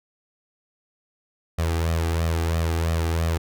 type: tone with flanger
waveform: sawtooth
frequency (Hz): 82.41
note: E2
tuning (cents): 0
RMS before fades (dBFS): -23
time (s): 1.58-3.38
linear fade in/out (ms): 10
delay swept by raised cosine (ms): 1.6 to 2.57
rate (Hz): 3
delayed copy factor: +0.6
effects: none